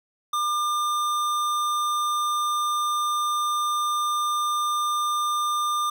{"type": "tone with hard clipping", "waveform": "sine", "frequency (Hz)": 1200, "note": "D6", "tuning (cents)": 37, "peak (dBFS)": -24, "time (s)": [0.33, 5.9], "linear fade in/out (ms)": 5, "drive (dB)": 17, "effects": []}